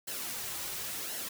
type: noise with flanger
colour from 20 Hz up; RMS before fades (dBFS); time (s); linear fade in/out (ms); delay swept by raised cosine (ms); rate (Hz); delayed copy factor
white; -38; 0.07-1.29; 10; 0.82 to 4.52; 0.93; -0.55
effects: none